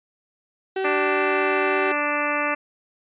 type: tone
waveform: 35% pulse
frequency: 382.5 Hz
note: G4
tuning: 42 cents flat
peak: -21 dBFS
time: 0.76-1.92 s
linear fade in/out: 5 ms
type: harmonic tone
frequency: 293.7 Hz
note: D4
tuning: in tune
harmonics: 1 / 2 / 3 / 4 / 5 / 6 / 7 / 8 / 9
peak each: -31 / -28 / -31 / -27 / -31 / -30 / -30 / -32 / -30 dBFS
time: 0.84-2.55 s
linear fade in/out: 10 ms
effects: resampled to 8000 Hz